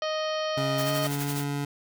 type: harmonic tone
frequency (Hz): 622.3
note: D#5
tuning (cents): 0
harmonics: 1 / 2 / 3 / 4 / 5 / 6 / 7 / 8 / 9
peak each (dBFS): -28 / -34 / -39 / -43 / -37 / -49 / -40 / -48 / -44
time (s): 0.02-1.07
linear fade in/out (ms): 2
type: tone with pitch glide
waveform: 25% pulse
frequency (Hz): 137.1 to 142.84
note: C#3 to D3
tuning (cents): -19 to -48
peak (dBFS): -24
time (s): 0.57-1.65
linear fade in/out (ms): 5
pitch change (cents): +71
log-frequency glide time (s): 0.84-0.9
type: noise with tremolo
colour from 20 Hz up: white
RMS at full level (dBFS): -34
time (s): 0.78-1.44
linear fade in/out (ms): 2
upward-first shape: sine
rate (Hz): 12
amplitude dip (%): 70
effects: none

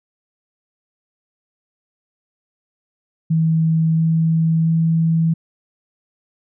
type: tone with pitch steps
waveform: sine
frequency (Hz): 161.3 / 162.33 / 163.36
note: E3 / E3 / E3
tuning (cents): -37 / -26 / -15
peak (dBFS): -13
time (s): 3.3-5.34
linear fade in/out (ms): 10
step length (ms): 680
effects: none

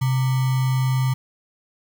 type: tone with sample-and-hold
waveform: sine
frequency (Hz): 130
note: C3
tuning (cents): -11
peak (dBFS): -17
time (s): 0.01-1.14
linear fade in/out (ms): 10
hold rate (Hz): 1050
effects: none

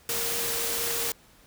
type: tone in noise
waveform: sine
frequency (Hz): 466.2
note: A#4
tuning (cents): 0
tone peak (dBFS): -37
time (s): 0.09-1.12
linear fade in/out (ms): 2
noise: white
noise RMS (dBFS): -29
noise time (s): 0.09-1.12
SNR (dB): -11
effects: pink hiss -57 dBFS RMS until 1.46 s

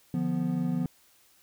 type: chord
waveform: triangle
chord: B diminished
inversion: first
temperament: equal with one note detuned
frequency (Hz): 149.4 / 174.61 / 246.9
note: D3 / F3 / B3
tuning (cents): +30 / 0 / 0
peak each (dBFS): -32 / -27 / -28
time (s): 0.14-0.86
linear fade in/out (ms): 2
effects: white hiss -62 dBFS RMS until 1.42 s

